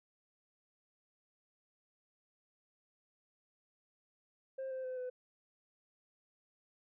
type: tone with pitch steps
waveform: sine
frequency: 530 / 520.9 / 511.9 / 503.2 Hz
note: C5 / C5 / C5 / B4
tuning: +22 / -8 / -38 / +32 cents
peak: -36 dBFS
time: 4.58-5.1 s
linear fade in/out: 10 ms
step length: 130 ms
effects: tanh soft clip ceiling -37 dBFS